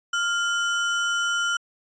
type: tone with sample-and-hold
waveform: sine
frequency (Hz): 1396.9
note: F6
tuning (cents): 0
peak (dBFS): -21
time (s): 0.13-1.57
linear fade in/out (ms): 5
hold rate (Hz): 4410
effects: resampled to 16000 Hz